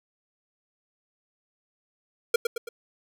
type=tone with echo; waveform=square; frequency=466.2 Hz; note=A#4; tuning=in tune; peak=-17 dBFS; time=2.34-2.36 s; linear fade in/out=5 ms; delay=110 ms; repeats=3; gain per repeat=-6 dB; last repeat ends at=2.69 s; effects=none